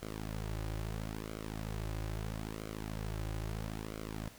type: tone with flanger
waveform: sawtooth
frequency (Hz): 53.7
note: A1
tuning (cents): -41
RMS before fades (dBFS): -40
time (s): 0.02-4.28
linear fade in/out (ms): 0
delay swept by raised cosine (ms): 1.1 to 4.5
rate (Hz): 0.76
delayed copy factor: -1
effects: pink hiss -56 dBFS RMS until 4.38 s